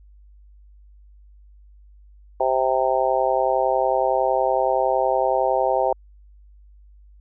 harmonic tone, 130.81 Hz, C3, in tune, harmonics 3 / 4 / 5 / 6 / 7, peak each -27 / -22 / -23 / -23 / -26 dBFS, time 2.4-5.93 s, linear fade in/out 5 ms, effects added 50 Hz sine -46 dBFS peak until 7.2 s

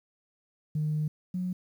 sine tone pair in turn, 152.7 / 181.99 Hz, D#3 / F#3, -32 / -28 cents, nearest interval minor third, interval 304 cents, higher second, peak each -25 / -28 dBFS, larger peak first, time 0.75-1.08 / 1.34-1.53 s, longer first, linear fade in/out 5 ms, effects tanh soft clip ceiling -22 dBFS + 10-bit

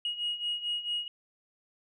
sine beating tone pair, 2884 / 2888.5 Hz, F#7 / F#7, -45 / -42 cents, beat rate 4.5 Hz, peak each -35 / -31 dBFS, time 0.05-1.08 s, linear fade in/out 2 ms, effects tanh soft clip ceiling -25 dBFS

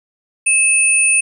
sine tone pair together, 2600 / 9256 Hz, E7 / D9, -24 / -26 cents, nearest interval octave + minor seventh, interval 2198 cents, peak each -13 dBFS, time 0.46-1.21 s, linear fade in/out 10 ms, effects 8-bit

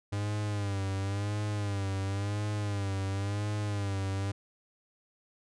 45% pulse tone with vibrato, 100.9 Hz, G#2, 49 cents flat, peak -30 dBFS, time 0.12-4.32 s, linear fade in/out 10 ms, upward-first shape sine, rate 0.95 Hz, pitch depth 69 cents each way, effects resampled to 22050 Hz

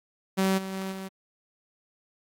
sawtooth tone with level steps, 191.2 Hz, G3, 43 cents flat, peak -18 / -29 / -27 / -31 dBFS, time 0.37-1.09 s, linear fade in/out 20 ms, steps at 0.57 / 0.72 / 0.91 s, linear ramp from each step 20 ms, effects AAC 64 kbps

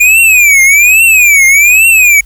square tone with vibrato, 2407 Hz, D7, 42 cents sharp, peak -3 dBFS, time 0-2.21 s, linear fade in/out 10 ms, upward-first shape triangle, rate 1.2 Hz, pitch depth 230 cents each way, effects added 50 Hz sine -31 dBFS peak until 2.25 s + white hiss -47 dBFS RMS until 2.25 s

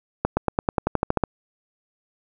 accelerating click train, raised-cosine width 1 ms, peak -5 dBFS, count 12, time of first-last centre 0.25-1.237 s, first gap 120 ms, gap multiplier 0.94, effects none

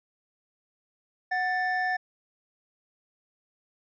triangle tone pair together, 737.4 / 1768 Hz, F#5 / A6, -6 / +8 cents, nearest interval octave + minor third, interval 1514 cents, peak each -26 dBFS, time 1.31-1.97 s, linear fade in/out 10 ms, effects resampled to 16000 Hz

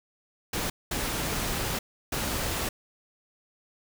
pink noise bursts at uneven times, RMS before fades -30 dBFS, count 3, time 0.53-0.7 / 0.91-1.79 / 2.12-2.69 s, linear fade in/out 5 ms, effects none

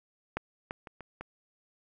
clicks, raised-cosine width 0.5 ms, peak -16 / -20 / -29 / -29 / -25 dBFS, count 5, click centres 0.37 / 0.709 / 0.872 / 1.007 / 1.21 s, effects none

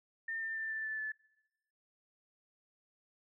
sine tone with pitch steps, 1810 / 1795.4 / 1781 / 1766.6 / 1752.4 / 1738.3 Hz, A6 / A6 / A6 / A6 / A6 / A6, +48 / +34 / +21 / +6 / -7 / -21 cents, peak -36 dBFS, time 0.28-1.12 s, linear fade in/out 5 ms, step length 140 ms, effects noise-tail reverb RT60 1.0 s tail -23 dB re dry

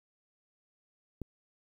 click, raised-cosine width 3 ms, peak -25 dBFS, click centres 1.217 s, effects 10-bit

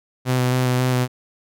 sawtooth tone with vibrato, 126.6 Hz, B2, 43 cents sharp, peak -13 dBFS, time 0.25-1.08 s, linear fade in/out 50 ms, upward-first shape square, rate 3.7 Hz, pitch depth 13 cents each way, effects none

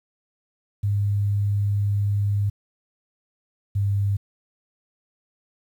sine tone pair in turn, 101.6 / 100.2 Hz, G#2 / G2, -38 / +38 cents, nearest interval unison, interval 24 cents, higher first, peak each -19 dBFS, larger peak neither, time 0.83-2.5 / 3.75-4.17 s, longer first, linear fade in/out 10 ms, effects 9-bit

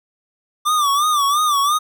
square tone with vibrato, 1174.7 Hz, D6, in tune, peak -15 dBFS, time 0.65-1.79 s, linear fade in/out 20 ms, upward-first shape sine, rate 2.9 Hz, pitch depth 100 cents each way, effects none

